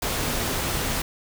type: noise with amplitude modulation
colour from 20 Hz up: pink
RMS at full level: -25 dBFS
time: 0.02-1.02 s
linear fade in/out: 5 ms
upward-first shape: sine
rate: 239 Hz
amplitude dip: 25%
effects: none